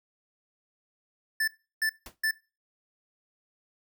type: tone bursts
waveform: square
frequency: 1760 Hz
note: A6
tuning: in tune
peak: -25 dBFS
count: 3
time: 1.4-2.311 s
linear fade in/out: 5 ms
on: 77 ms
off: 340 ms
type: noise with exponential decay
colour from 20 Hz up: pink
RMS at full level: -38 dBFS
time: 2.06-2.16 s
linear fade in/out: 2 ms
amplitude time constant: 20 ms
effects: noise-tail reverb RT60 0.3 s tail -21 dB re dry